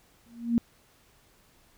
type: tone with exponential growth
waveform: sine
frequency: 234.5 Hz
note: A#3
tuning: 11 cents sharp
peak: -17 dBFS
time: 0.26-0.58 s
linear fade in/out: 0 ms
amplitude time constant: 69 ms
effects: pink hiss -62 dBFS RMS until 1.77 s